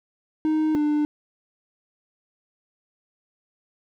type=tone pair in turn; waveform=triangle; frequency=311.1 / 298.3 Hz; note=D#4 / D4; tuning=0 / +27 cents; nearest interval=minor second; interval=73 cents; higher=first; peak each=-17 dBFS; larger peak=neither; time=0.45-0.75 / 0.75-1.05 s; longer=neither; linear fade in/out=0 ms; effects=none